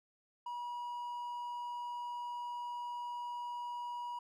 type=tone; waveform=triangle; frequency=965 Hz; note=B5; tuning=40 cents flat; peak=-37 dBFS; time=0.46-4.19 s; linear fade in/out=5 ms; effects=none